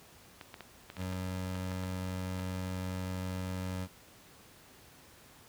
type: clicks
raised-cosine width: 0.3 ms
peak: -28 dBFS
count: 11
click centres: 0.412 / 0.542 / 0.607 / 0.901 / 0.968 / 1.017 / 1.128 / 1.554 / 1.717 / 1.836 / 2.395 s
type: tone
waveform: 25% pulse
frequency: 92.5 Hz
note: F#2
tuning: in tune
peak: -31 dBFS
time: 0.96-3.88 s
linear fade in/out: 50 ms
effects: pink hiss -57 dBFS RMS until 5.48 s + high-pass 60 Hz 12 dB/octave